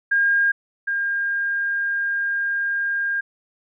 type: tone pair in turn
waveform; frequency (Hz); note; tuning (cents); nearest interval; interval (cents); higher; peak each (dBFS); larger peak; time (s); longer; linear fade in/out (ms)
sine; 1616 / 1610.2; G#6 / G6; -48 / +46; unison; 6; first; -15 / -20; first; 0.11-0.52 / 0.87-3.21; second; 10
effects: none